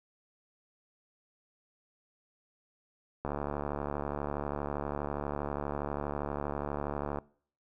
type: click train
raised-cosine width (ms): 1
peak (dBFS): -20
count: 286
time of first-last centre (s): 3.25-7.186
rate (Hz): 72.4
effects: noise-tail reverb RT60 0.5 s tail -22 dB re dry